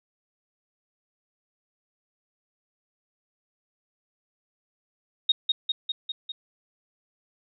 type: tone with echo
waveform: sine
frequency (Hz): 3729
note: A#7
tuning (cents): 0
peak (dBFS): -16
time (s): 5.29-5.32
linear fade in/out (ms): 5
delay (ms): 200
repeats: 5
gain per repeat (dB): -3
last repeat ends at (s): 6.32
effects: none